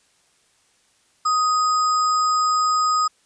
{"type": "tone with sample-and-hold", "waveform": "sine", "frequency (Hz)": 1251, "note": "D#6", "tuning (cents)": 9, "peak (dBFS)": -16, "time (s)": [1.25, 3.08], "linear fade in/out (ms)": 10, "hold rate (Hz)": 6300, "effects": ["white hiss -61 dBFS RMS until 3.25 s", "resampled to 22050 Hz"]}